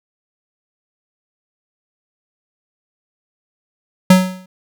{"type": "tone with exponential decay", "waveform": "square", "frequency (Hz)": 185.3, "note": "F#3", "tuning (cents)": 3, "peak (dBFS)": -3, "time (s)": [4.1, 4.46], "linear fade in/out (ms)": 5, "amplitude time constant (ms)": 77, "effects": []}